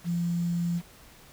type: tone with quantisation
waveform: sine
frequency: 172 Hz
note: F3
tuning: 26 cents flat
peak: -25 dBFS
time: 0.04-0.82 s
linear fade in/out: 50 ms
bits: 8
effects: pink hiss -53 dBFS RMS until 1.32 s